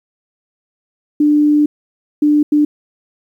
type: tone bursts at uneven times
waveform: sine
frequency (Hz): 297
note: D4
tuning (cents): +20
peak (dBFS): -8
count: 3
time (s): 1.2-1.66 / 2.22-2.43 / 2.52-2.65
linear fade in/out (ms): 5
effects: 8-bit